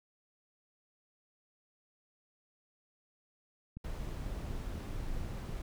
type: click train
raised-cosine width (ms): 5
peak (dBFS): -31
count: 8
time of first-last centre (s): 3.77-5.494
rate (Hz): 4.06
type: noise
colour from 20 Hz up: brown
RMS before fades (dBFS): -39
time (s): 3.84-5.62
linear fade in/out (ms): 5
effects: none